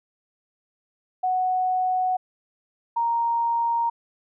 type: tone pair in turn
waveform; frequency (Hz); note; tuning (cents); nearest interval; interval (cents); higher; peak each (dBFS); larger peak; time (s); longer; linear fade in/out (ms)
sine; 740 / 932.3; F#5 / A#5; 0 / 0; major third; 400; second; -20 / -20; neither; 1.23-2.17 / 2.96-3.9; neither; 10
effects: none